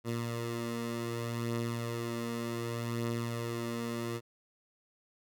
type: beating tone pair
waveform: 15% pulse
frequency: 116.6 / 117.26 Hz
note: A#2 / A#2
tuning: +1 / +11 cents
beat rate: 0.66 Hz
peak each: -35 / -28 dBFS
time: 0.04-4.21 s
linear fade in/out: 50 ms
effects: none